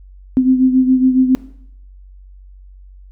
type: beating tone pair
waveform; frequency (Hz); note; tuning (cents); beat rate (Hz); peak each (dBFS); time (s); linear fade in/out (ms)
sine; 257.3 / 264.5; C4 / C4; -29 / +19; 7.2; -10 / -16; 0.37-1.35; 0
effects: noise-tail reverb RT60 0.7 s tail -19 dB re dry + added 47 Hz sine -37 dBFS peak until 3.11 s

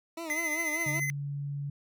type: tone with vibrato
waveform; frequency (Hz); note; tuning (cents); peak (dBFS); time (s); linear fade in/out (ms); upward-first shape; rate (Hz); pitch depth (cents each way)
20% pulse; 318.7; D#4; +42; -31; 0.17-1; 5; sine; 5.1; 100
type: tone with tremolo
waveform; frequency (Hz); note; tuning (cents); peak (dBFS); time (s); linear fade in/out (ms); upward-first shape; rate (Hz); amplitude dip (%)
square; 2044; C7; -41; -28; 0.3-1.1; 0; triangle; 14; 50
type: tone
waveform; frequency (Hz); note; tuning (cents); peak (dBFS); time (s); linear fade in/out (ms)
sine; 142.4; C#3; +47; -32; 0.86-1.7; 5
effects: none

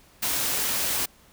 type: noise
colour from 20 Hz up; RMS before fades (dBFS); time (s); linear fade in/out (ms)
white; -26; 0.22-1.06; 10
effects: pink hiss -56 dBFS RMS until 1.32 s

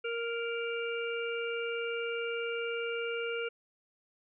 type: harmonic tone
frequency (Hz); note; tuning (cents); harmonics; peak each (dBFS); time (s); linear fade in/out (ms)
466.2; A#4; 0; 1 / 3 / 5 / 6; -34 / -39 / -41 / -42; 0.04-3.49; 10
effects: none

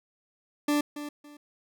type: tone with echo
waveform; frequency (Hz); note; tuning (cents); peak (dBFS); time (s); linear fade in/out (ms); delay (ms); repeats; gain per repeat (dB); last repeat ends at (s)
40% pulse; 293.7; D4; 0; -22; 0.68-0.81; 5; 280; 2; -12; 1.37
effects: none

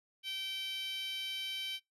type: tone with high-pass filter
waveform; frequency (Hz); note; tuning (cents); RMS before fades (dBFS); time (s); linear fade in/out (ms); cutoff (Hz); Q
10% pulse; 773; G5; -24; -39; 0.23-1.8; 50; 2800; 7.8
effects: noise-tail reverb RT60 0.2 s tail -25 dB re dry + resampled to 32000 Hz

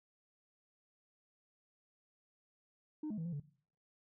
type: tone with pitch steps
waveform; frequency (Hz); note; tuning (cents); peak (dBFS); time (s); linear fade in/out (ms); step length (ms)
sine; 305.6 / 212.7 / 162.6 / 172.3 / 143.9; D#4 / G#3 / E3 / F3 / D3; -31 / +42 / -23 / -23 / -35; -36; 3.03-3.4; 5; 74
effects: noise-tail reverb RT60 0.5 s tail -20 dB re dry + tanh soft clip ceiling -36 dBFS

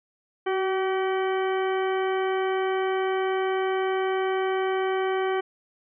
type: harmonic tone with a mistuned harmonic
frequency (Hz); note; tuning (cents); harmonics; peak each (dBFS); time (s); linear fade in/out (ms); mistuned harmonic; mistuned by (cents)
382.3; G4; -43; 1 / 2 / 3 / 4 / 5 / 6 / 8; -24 / -30 / -34 / -36 / -38 / -40 / -42; 0.46-5.41; 10; 1; -23
effects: none

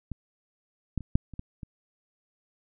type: clicks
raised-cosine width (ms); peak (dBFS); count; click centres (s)
5; -22 / -15 / -28 / -8 / -30 / -23 / -26; 7; 0.117 / 0.977 / 1.007 / 1.155 / 1.337 / 1.394 / 1.632
effects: none

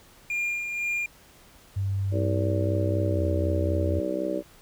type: tone with tremolo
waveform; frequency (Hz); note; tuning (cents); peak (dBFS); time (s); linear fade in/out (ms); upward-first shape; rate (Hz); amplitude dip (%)
triangle; 2407; D7; +42; -23; 0.3-1.06; 2; sine; 2; 45
type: tone with pitch glide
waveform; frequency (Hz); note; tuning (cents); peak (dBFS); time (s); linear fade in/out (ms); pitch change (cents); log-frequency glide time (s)
sine; 98 to 86.81; G2 to F2; 0 to -10; -24; 1.76-4; 10; -210; 3.11-3.21
type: harmonic tone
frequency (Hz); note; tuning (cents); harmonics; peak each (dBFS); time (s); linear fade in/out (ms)
64; C2; -38; 3 / 4 / 5 / 6 / 7 / 8 / 9; -37 / -39 / -30 / -34 / -36 / -39 / -30; 2.11-4.43; 50
effects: pink hiss -54 dBFS RMS until 4.61 s

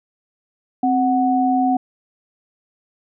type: tone pair together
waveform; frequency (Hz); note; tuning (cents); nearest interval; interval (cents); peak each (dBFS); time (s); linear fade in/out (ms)
sine; 261.6 / 740; C4 / F#5; 0 / 0; octave + tritone; 1800; -17; 0.83-1.77; 5
effects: none

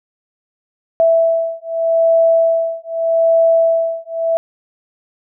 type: beating tone pair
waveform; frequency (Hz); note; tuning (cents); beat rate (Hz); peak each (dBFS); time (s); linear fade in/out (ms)
sine; 659.3 / 660.12; E5 / E5; 0 / +2; 0.82; -14; 1-4.37; 0
effects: none

